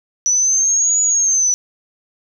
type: exponential two-way sweep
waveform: sine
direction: up then down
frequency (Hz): 5900 to 6880 to 5920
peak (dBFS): -12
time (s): 0.26-1.54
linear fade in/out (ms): 0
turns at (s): 1.01
effects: none